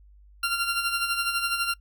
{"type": "tone with tremolo", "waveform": "20% pulse", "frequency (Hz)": 1383, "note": "F6", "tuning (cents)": -17, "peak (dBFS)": -17, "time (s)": [0.43, 1.74], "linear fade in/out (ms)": 5, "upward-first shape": "sine", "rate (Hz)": 12, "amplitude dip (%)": 55, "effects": ["noise-tail reverb RT60 0.1 s tail -23 dB re dry", "added 50 Hz sine -50 dBFS peak until 1.8 s"]}